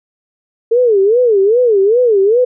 sine tone with vibrato, 440 Hz, A4, in tune, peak -7 dBFS, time 0.71-2.45 s, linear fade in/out 10 ms, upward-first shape sine, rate 2.5 Hz, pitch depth 230 cents each way, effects none

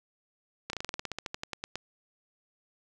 slowing click train, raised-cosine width 0.2 ms, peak -17 dBFS, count 17, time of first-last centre 0.7-1.756 s, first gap 32 ms, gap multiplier 1.09, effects none

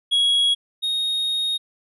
triangle tone pair in turn, 3322 / 3729 Hz, G#7 / A#7, 0 / 0 cents, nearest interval major second, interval 200 cents, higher second, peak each -14 / -19 dBFS, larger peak first, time 0.11-0.55 / 0.82-1.58 s, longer second, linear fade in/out 20 ms, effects resampled to 32000 Hz

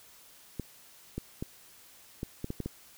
clicks, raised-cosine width 3 ms, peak -21 dBFS, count 8, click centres 0.597 / 1.18 / 1.425 / 2.231 / 2.444 / 2.504 / 2.603 / 2.66 s, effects white hiss -56 dBFS RMS until 2.97 s

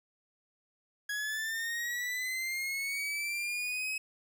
40% pulse linear sweep, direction up, 1661.2 to 2561 Hz, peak -32 dBFS, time 1.09-3.98 s, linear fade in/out 5 ms, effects none

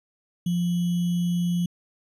sine tone with sample-and-hold, 174.61 Hz, F3, in tune, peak -21 dBFS, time 0.46-1.66 s, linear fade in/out 5 ms, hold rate 3150 Hz, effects resampled to 32000 Hz

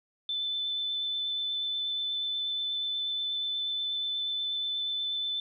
sine tone with vibrato, 3520 Hz, A7, in tune, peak -29 dBFS, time 0.29-5.4 s, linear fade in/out 2 ms, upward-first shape sine, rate 8.3 Hz, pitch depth 9 cents each way, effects none

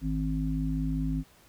harmonic tone, 52.6 Hz, G#1, 23 cents sharp, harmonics 1 / 3 / 5, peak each -31 / -31 / -31 dBFS, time 0.01-1.24 s, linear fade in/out 50 ms, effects pink hiss -59 dBFS RMS until 1.48 s

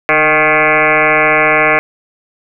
sine tone with frequency modulation, 1396.9 Hz, F6, in tune, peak -7 dBFS, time 0.09-1.79 s, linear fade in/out 0 ms, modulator 156 Hz, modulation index 6.4, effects none

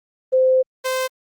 sine / sawtooth tone pair in turn, 518 / 518 Hz, C5 / C5, -17 / -17 cents, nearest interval unison, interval 0 cents, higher neither, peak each -12 / -16 dBFS, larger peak first, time 0.32-0.63 / 0.84-1.08 s, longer first, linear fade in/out 20 ms, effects Opus 24 kbps

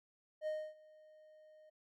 triangle tone with ADSR envelope, 618 Hz, D#5, 12 cents flat, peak -33 dBFS, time 0.41-1.7 s, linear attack 59 ms, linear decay 270 ms, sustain -24 dB, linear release 10 ms, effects none

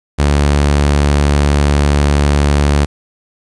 sawtooth tone, 72.2 Hz, D2, 29 cents flat, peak -5 dBFS, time 0.18-2.86 s, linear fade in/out 20 ms, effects resampled to 22050 Hz + 7-bit

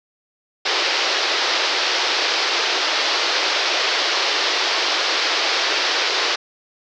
white band-pass noise, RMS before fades -20 dBFS, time 0.65-6.36 s, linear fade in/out 10 ms, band 330 to 5300 Hz, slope 48 dB/octave, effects none

